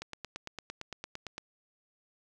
click train, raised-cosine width 0.2 ms, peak -22 dBFS, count 13, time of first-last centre 0.02-1.381 s, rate 8.82 Hz, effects none

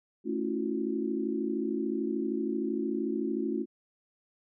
sine chord, F# minor seventh, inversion first, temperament equal with one note detuned, 220 / 277.2 / 329.6 / 362.8 Hz, A3 / C#4 / E4 / F#4, 0 / 0 / 0 / -34 cents, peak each -34 dBFS, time 0.24-3.66 s, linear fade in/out 50 ms, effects none

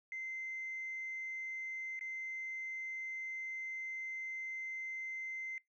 sine tone with dropouts, 2074 Hz, C7, 16 cents flat, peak -39 dBFS, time 0.12-5.58 s, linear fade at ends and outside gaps 1 ms, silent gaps 1.992-2.01 s, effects noise-tail reverb RT60 0.2 s tail -26 dB re dry + tanh soft clip ceiling -35 dBFS

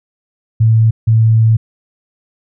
sine tone bursts at uneven times, 111.9 Hz, A2, 30 cents sharp, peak -6 dBFS, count 2, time 0.6-0.91 / 1.07-1.57 s, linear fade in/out 10 ms, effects none

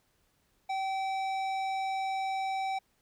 sine tone with tanh clipping, 770 Hz, G5, 31 cents flat, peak -32 dBFS, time 0.69-2.79 s, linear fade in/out 10 ms, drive 14 dB, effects pink hiss -72 dBFS RMS until 3.01 s

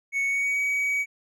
triangle tone with pitch glide, 2217 to 2265 Hz, C#7 to C#7, 0 to +37 cents, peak -21 dBFS, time 0.12-1.06 s, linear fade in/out 50 ms, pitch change +37 cents, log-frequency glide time 0.26-0.6 s, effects none

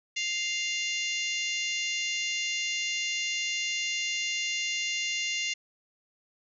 harmonic tone with a mistuned harmonic, 698.5 Hz, F5, in tune, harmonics 3 / 4 / 5 / 6 / 7 / 8 / 9 / 10, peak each -33 / -32 / -40 / -40 / -42 / -42 / -40 / -41 dBFS, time 0.16-5.54 s, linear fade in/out 10 ms, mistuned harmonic 10, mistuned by -64 cents, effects none

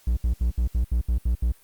triangle tone bursts, 59.3 Hz, A#1, 30 cents sharp, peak -17 dBFS, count 9, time 0.07-1.52 s, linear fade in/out 5 ms, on 98 ms, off 71 ms, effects white hiss -57 dBFS RMS until 1.63 s + Opus 48 kbps

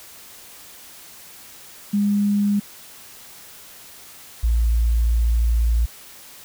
sine tone pair in turn, 204 / 57.25 Hz, G#3 / A#1, -31 / -31 cents, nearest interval octave + minor seventh, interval 2200 cents, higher first, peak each -16 / -15 dBFS, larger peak second, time 1.93-2.6 / 4.43-5.86 s, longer second, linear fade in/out 10 ms, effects white hiss -43 dBFS RMS until 6.44 s

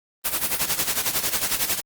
white noise with tremolo, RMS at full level -21 dBFS, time 0.24-1.81 s, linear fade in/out 20 ms, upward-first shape sine, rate 11 Hz, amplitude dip 75%, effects Opus 32 kbps

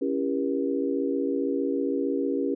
sine chord, C# diminished seventh, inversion none, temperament just, 277.2 / 332.6 / 399.1 / 479 Hz, C#4 / E4 / G4 / Bb4, 0 / +16 / +31 / +47 cents, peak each -27 / -32 / -29 / -31 dBFS, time 0.01-2.55 s, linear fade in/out 10 ms, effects none

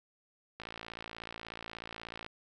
click train, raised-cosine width 0.3 ms, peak -26 dBFS, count 95, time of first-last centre 0.6-2.264 s, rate 56.5 Hz, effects none

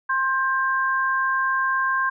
sine tone pair together, 1058.5 / 1586 Hz, C6 / G6, +20 / +20 cents, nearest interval perfect fifth, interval 700 cents, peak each -22 dBFS, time 0.09-2.1 s, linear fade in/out 10 ms, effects none

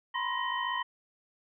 sine tone cluster, 951 / 998 / 1053 / 1882 / 3053 Hz, A#5 / B5 / C6 / A#6 / G7, +34 / +18 / +11 / +16 / -46 cents, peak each -39 / -35 / -35 / -35 / -39 dBFS, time 0.14-0.83 s, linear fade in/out 10 ms, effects none

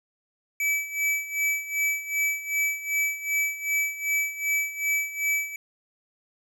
square tone with tremolo, 2300 Hz, D7, 37 cents flat, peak -22 dBFS, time 0.6-5.56 s, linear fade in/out 2 ms, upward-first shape sine, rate 2.6 Hz, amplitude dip 80%, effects none

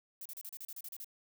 violet noise bursts, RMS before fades -45 dBFS, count 11, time 0.21-1.045 s, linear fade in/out 2 ms, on 45 ms, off 34 ms, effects none

